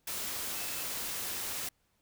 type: tone in noise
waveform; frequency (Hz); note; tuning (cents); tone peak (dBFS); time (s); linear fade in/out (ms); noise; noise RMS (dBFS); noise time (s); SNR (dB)
sine; 2610; E7; -18; -48; 0.55-0.83; 5; white; -37; 0.07-1.69; -14
effects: pink hiss -74 dBFS RMS until 2.01 s

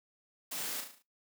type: noise with echo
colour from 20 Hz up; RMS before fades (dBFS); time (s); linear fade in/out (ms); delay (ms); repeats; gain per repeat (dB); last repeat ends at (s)
white; -39; 0.51-0.81; 10; 36; 6; -5; 1.026
effects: noise-tail reverb RT60 0.2 s tail -20 dB re dry + high-pass 150 Hz 12 dB/octave

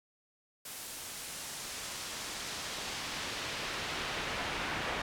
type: noise with band-pass filter sweep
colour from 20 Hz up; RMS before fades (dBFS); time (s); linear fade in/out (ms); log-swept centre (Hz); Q
brown; -39; 0.65-5.02; 5; 12000 to 2100; 0.75
effects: none

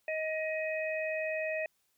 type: harmonic tone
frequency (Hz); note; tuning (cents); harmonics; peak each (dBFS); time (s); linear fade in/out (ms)
629; D#5; +19; 1 / 3 / 4; -33 / -39 / -38; 0.08-1.66; 2
effects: white hiss -75 dBFS RMS until 1.97 s

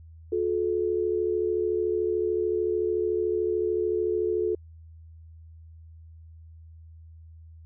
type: tone pair together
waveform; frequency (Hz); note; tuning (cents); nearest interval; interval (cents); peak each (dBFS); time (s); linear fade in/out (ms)
sine; 358.9 / 432.5; F4 / A4; +47 / -30; minor third; 323; -26; 0.32-4.55; 5
effects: added 81 Hz sine -45 dBFS peak until 7.65 s

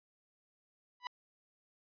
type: tone with exponential growth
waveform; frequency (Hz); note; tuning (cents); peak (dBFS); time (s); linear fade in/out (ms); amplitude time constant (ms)
sawtooth; 987.8; B5; 0; -30; 1-1.07; 1; 15
effects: resampled to 11025 Hz

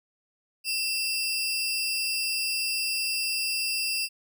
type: tone pair together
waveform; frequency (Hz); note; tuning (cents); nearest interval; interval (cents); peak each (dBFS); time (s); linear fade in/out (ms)
sawtooth; 2689 / 4858; E7 / D#8; +34 / -42; minor seventh; 1024; -26; 0.64-4.09; 50
effects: none

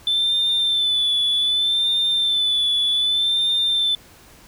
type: tone with vibrato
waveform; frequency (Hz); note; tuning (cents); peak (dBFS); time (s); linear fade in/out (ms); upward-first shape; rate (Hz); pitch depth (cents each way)
sine; 3520; A7; 0; -15; 0.07-3.95; 2; sine; 0.65; 42
effects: tanh soft clip ceiling -14 dBFS + pink hiss -48 dBFS RMS until 4.47 s

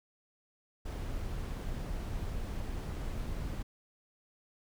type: noise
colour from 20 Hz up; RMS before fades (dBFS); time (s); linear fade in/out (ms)
brown; -37; 0.85-3.63; 10
effects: none

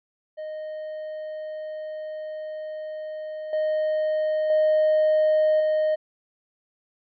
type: tone with level steps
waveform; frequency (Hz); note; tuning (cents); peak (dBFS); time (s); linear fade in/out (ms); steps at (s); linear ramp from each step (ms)
triangle; 619; D#5; -9; -29 / -19 / -14 / -17; 0.37-5.96; 20; 3.53 / 4.5 / 5.6; 2
effects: tanh soft clip ceiling -12 dBFS + resampled to 11025 Hz

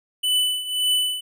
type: tone with tremolo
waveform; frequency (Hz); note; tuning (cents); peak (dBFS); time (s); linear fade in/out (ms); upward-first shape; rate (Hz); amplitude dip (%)
square; 2991; F#7; +18; -17; 0.23-1.21; 10; triangle; 1.8; 80
effects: none

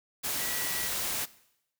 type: tone in noise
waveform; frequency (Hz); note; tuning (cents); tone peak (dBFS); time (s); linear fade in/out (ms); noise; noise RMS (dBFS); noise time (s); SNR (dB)
sine; 1941; B6; -31; -40; 0.4-0.89; 20; white; -32; 0.23-1.26; -11
effects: noise-tail reverb RT60 0.8 s tail -19 dB re dry

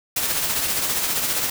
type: noise with tremolo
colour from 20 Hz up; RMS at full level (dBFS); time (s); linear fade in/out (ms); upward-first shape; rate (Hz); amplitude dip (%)
white; -21; 0.16-1.5; 5; triangle; 15; 45
effects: none

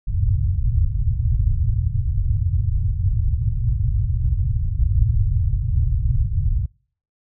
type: low-pass noise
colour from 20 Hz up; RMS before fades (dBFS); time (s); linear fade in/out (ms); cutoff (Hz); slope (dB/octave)
white; -19; 0.07-6.66; 10; 120; 48
effects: noise-tail reverb RT60 0.5 s tail -26 dB re dry

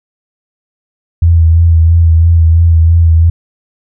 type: tone with vibrato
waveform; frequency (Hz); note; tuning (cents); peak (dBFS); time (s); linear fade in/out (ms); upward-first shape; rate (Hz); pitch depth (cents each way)
sine; 82.8; E2; +8; -3; 1.22-3.3; 5; sine; 3; 33
effects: none

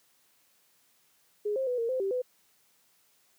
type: tone with pitch steps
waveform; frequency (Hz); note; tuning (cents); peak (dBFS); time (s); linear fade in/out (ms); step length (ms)
sine; 416.7 / 530 / 495.8 / 461.9 / 516 / 389.8 / 502; G#4 / C5 / B4 / A#4 / C5 / G4 / B4; +6 / +22 / +7 / -16 / -24 / -10 / +28; -27; 1.45-2.22; 10; 110
effects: white hiss -67 dBFS RMS until 3.38 s + high-pass 100 Hz 12 dB/octave

